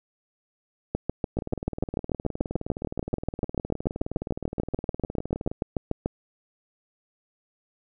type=two click trains; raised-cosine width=2 ms; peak=-18 / -11 dBFS; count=81 / 36; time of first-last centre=1.37-5.515 / 0.95-6.059 s; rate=19.3 / 6.85 Hz; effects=none